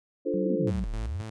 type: chord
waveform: sine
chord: D minor seventh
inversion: none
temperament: equal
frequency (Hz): 293.7 / 349.2 / 440 / 523.3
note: D4 / F4 / A4 / C5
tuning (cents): 0 / 0 / 0 / 0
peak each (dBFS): -31 / -31 / -31 / -31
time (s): 0.25-0.71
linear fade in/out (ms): 20
type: tone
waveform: sine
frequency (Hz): 188.3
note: F#3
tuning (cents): +31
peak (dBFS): -29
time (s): 0.34-0.84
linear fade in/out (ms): 0
type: exponential two-way sweep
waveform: sine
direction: down then up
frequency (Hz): 383.5 to 34.65 to 110.7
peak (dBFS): -29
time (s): 0.43-1.22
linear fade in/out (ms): 10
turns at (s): 0.92
type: tone with tremolo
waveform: sawtooth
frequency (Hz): 110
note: A2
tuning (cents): 0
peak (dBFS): -32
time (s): 0.67-1.3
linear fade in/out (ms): 5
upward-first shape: square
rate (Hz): 3.8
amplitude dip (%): 60
effects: resampled to 22050 Hz